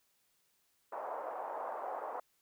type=band-pass noise; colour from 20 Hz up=pink; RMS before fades=-41 dBFS; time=0.92-2.2 s; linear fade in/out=5 ms; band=590 to 1000 Hz; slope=24 dB/octave; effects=white hiss -75 dBFS RMS until 2.41 s